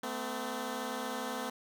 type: tone pair together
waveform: 10% pulse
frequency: 221.6 / 254.5 Hz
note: A3 / C4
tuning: +13 / -48 cents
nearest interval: major second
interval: 239 cents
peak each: -31 / -29 dBFS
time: 0.03-1.5 s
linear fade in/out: 5 ms
effects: none